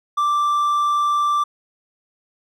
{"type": "tone", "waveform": "triangle", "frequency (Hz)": 1174.7, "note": "D6", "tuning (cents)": 0, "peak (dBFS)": -14, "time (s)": [0.17, 1.44], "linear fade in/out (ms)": 10, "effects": []}